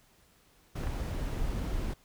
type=noise; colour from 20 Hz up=brown; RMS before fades=-33 dBFS; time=0.75-1.94 s; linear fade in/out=10 ms
type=clicks; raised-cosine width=0.5 ms; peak=-26 dBFS; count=2; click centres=0.836 / 0.872 s
effects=pink hiss -64 dBFS RMS until 2.04 s